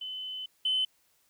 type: tone pair in turn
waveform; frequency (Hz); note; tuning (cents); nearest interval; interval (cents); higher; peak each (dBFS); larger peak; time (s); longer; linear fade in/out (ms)
sine; 3031 / 3042; F#7 / F#7; +41 / +47; unison; 6; second; -35 / -24; second; 0.01-0.46 / 0.65-0.85; first; 5
effects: tanh soft clip ceiling -20 dBFS + white hiss -69 dBFS RMS until 1.29 s